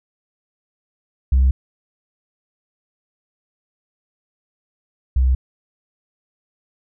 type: tone pair in turn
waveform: sine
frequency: 65.41 / 64.4 Hz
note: C2 / C2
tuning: 0 / -27 cents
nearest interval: unison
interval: 27 cents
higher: first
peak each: -9 / -11 dBFS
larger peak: first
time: 1.32-1.51 / 5.16-5.35 s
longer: neither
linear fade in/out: 5 ms
effects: tanh soft clip ceiling -9 dBFS